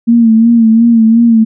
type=tone with vibrato; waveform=sine; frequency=228.4 Hz; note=A#3; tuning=35 cents flat; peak=-3 dBFS; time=0.07-1.45 s; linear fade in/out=20 ms; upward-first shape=sine; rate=2.8 Hz; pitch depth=54 cents each way; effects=none